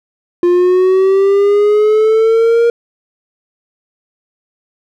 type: linear sweep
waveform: triangle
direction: up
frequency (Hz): 349.2 to 471.1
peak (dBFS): -5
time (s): 0.43-2.7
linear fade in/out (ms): 2
effects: none